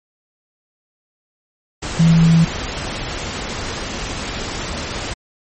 sine tone in noise, 164.81 Hz, E3, in tune, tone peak -8 dBFS, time 1.99-2.45 s, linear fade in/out 10 ms, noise pink, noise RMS -25 dBFS, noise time 1.82-5.14 s, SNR +14 dB, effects MP3 32 kbps

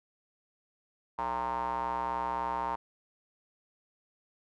square tone with band-pass filter, 61.74 Hz, B1, in tune, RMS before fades -33 dBFS, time 1.18-2.76 s, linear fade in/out 10 ms, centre 950 Hz, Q 7.1, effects none

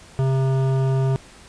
sine tone with hard clipping, 133.2 Hz, C3, 31 cents sharp, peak -19 dBFS, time 0.19-1.16 s, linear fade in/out 0 ms, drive 14 dB, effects pink hiss -46 dBFS RMS until 1.48 s + resampled to 22050 Hz

